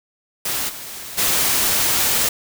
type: noise with level steps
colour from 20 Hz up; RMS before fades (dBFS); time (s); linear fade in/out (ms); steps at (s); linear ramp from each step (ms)
white; -23 / -33 / -18; 0.45-2.29; 5; 0.68 / 1.17; 20
effects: none